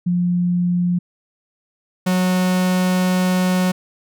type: tone pair in turn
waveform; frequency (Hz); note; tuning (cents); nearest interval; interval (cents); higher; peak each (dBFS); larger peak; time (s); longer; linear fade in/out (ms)
sine / 45% pulse; 176.7 / 183.36; F3 / F#3; +21 / -15; minor second; 64; second; -15; neither; 0.06-0.99 / 2.06-3.72; second; 10
effects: none